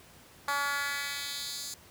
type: tone with high-pass filter sweep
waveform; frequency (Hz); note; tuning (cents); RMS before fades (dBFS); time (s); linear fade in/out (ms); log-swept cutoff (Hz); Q
10% pulse; 283.7; C#4; +40; -34; 0.48-1.74; 2; 980 to 5900; 1.6
effects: pink hiss -55 dBFS RMS until 1.9 s + high-pass 60 Hz 12 dB/octave